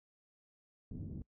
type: low-pass noise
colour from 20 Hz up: white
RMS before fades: -44 dBFS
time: 0.91-1.22 s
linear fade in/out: 2 ms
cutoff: 250 Hz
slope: 24 dB/octave
effects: noise-tail reverb RT60 0.1 s tail -24 dB re dry